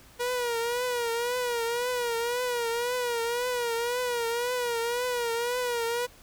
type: tone with vibrato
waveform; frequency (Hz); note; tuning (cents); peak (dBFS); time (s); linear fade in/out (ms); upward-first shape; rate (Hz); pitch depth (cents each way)
sawtooth; 480; B4; -49; -23; 0.19-6.07; 20; triangle; 1.9; 83
effects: pink hiss -54 dBFS RMS until 6.22 s